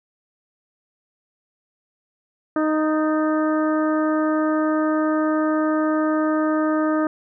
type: harmonic tone with a mistuned harmonic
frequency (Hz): 310.1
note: D#4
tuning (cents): -6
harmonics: 1 / 2 / 3 / 4 / 5 / 6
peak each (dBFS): -19 / -24 / -33 / -27 / -33 / -39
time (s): 2.56-7.07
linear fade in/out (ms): 2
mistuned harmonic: 6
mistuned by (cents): -54
effects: none